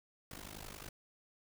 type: noise with amplitude modulation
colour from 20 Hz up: pink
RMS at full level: -45 dBFS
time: 0.31-0.89 s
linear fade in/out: 2 ms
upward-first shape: sine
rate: 51.1 Hz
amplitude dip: 90%
effects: none